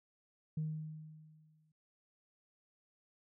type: tone with exponential decay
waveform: sine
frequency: 155.56 Hz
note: D#3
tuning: in tune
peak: -32 dBFS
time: 0.57-1.72 s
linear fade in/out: 5 ms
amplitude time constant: 250 ms
effects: tanh soft clip ceiling -30 dBFS